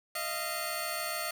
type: tone cluster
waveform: 15% pulse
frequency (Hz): 622 / 689 / 4423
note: D#5 / F5 / C#8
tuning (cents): -1 / -24 / -5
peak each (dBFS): -31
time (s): 0.15-1.31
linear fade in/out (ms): 5
effects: 8-bit